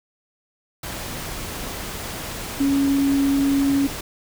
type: tone in noise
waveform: sine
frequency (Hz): 277.2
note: C#4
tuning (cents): 0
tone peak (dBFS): -16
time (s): 2.6-3.87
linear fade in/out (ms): 5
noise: pink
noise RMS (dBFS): -31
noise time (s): 0.83-4.01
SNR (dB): +12
effects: none